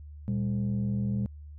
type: tone pair together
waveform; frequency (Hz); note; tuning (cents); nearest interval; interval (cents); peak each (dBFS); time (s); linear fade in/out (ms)
sine; 118.86 / 199.5; A#2 / G3; +34 / +31; major sixth; 897; -27; 0.28-1.26; 0
effects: tanh soft clip ceiling -23 dBFS + added 74 Hz sine -42 dBFS peak until 1.58 s